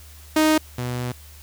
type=tone pair in turn; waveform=sawtooth; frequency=311.1 / 123.46 Hz; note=D#4 / B2; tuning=0 / 0 cents; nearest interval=octave + major third; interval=1600 cents; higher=first; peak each=-11 / -21 dBFS; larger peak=first; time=0.36-0.58 / 0.78-1.12 s; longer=second; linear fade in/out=5 ms; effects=added 75 Hz sine -43 dBFS peak until 1.42 s + white hiss -48 dBFS RMS until 1.42 s